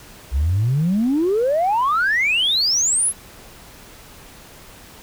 sine exponential sweep, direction up, 61.74 to 11360 Hz, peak -14 dBFS, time 0.31-3.13 s, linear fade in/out 50 ms, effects tanh soft clip ceiling -12 dBFS + pink hiss -43 dBFS RMS until 5.02 s

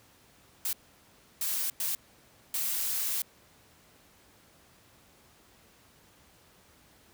blue noise bursts at uneven times, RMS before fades -31 dBFS, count 4, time 0.65-0.73 / 1.41-1.7 / 1.8-1.95 / 2.54-3.22 s, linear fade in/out 2 ms, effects pink hiss -60 dBFS RMS until 7.13 s + high-pass 60 Hz 12 dB/octave

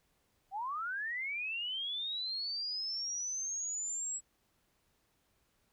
sine linear sweep, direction up, 740 to 7780 Hz, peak -35 dBFS, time 0.51-4.21 s, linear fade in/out 50 ms, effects pink hiss -75 dBFS RMS until 5.72 s

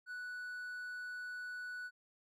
triangle tone, 1480 Hz, F#6, in tune, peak -40 dBFS, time 0.06-1.91 s, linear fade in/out 50 ms, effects none

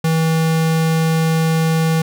square tone, 161.5 Hz, E3, 35 cents flat, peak -14 dBFS, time 0.04-2.02 s, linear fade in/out 5 ms, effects none

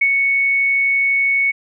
sine tone with ADSR envelope, 2217 Hz, C#7, in tune, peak -10 dBFS, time 0.01-1.52 s, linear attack 8 ms, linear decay 62 ms, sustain -3 dB, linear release 18 ms, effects none

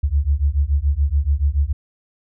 sine beating tone pair, 68.1 / 75.1 Hz, C#2 / D2, -30 / +39 cents, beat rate 7 Hz, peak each -18 dBFS, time 0.03-1.73 s, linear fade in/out 10 ms, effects none

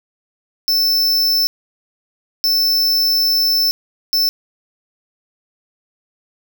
square tone bursts at uneven times, 5300 Hz, E8, 9 cents sharp, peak -13 dBFS, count 3, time 0.68-1.47 / 2.44-3.71 / 4.13-4.29 s, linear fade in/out 0 ms, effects none

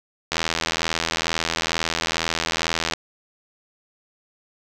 click train, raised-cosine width 0.2 ms, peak -4 dBFS, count 216, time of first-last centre 0.32-2.936 s, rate 82.2 Hz, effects none

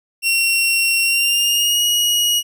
sawtooth tone with pitch glide, 2734 to 2897 Hz, F7 to F#7, -37 to -37 cents, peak -11 dBFS, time 0.22-2.43 s, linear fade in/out 50 ms, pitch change +100 cents, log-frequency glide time 1.03-1.84 s, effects none

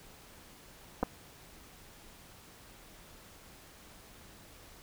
clicks, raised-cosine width 1 ms, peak -16 dBFS, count 2, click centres 1.029 / 1.033 s, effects pink hiss -55 dBFS RMS until 4.82 s

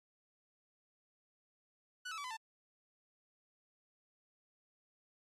sawtooth tone with pitch steps, 1480 / 1303.4 / 1147.8 / 1010.9 / 890.2 Hz, F#6 / E6 / D6 / B5 / A5, 0 / -20 / -40 / +40 / +20 cents, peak -38 dBFS, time 2.05-2.37 s, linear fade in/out 10 ms, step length 64 ms, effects low-pass 8000 Hz 12 dB/octave + Opus 48 kbps

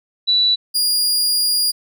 sine / sawtooth tone pair in turn, 3951 / 4842 Hz, B7 / D#8, 0 / -48 cents, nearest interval major third, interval 352 cents, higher second, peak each -12 dBFS, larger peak neither, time 0.27-0.56 / 0.74-1.72 s, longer second, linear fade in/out 20 ms, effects none

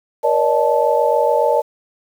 sine tone cluster, 474.9 / 565 / 612 / 874 Hz, A#4 / C#5 / D#5 / A5, +32 / +33 / -29 / -12 cents, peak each -18 dBFS, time 0.23-1.62 s, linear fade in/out 20 ms, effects 7-bit

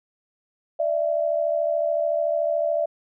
sine tone pair together, 592.3 / 666 Hz, D5 / E5, +15 / +18 cents, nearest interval major second, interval 203 cents, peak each -23 dBFS, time 0.79-2.86 s, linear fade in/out 10 ms, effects none

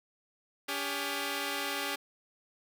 5% pulse tone pair together, 283.3 / 400.6 Hz, C#4 / G4, +38 / +38 cents, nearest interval tritone, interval 600 cents, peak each -24 dBFS, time 0.68-1.96 s, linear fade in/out 10 ms, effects none

